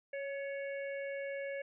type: harmonic tone with a mistuned harmonic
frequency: 554.4 Hz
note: C#5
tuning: in tune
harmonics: 1 / 3 / 4 / 5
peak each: -38 / -47 / -47 / -57 dBFS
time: 0.13-1.62 s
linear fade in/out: 5 ms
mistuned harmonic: 3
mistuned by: +35 cents
effects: none